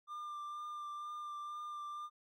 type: tone with vibrato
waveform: triangle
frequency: 1193 Hz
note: D6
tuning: 27 cents sharp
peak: -40 dBFS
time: 0.07-2.1 s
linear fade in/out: 50 ms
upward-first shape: sine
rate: 2.1 Hz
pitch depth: 17 cents each way
effects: none